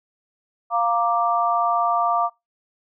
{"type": "chord", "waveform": "sine", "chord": "Bb major", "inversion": "second", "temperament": "equal", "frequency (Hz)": [698.5, 932.3, 1174.7], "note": ["F5", "Bb5", "D6"], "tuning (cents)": [0, 0, 0], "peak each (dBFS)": [-21, -25, -21], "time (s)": [0.7, 2.3], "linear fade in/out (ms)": 50, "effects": ["noise-tail reverb RT60 0.2 s tail -22 dB re dry"]}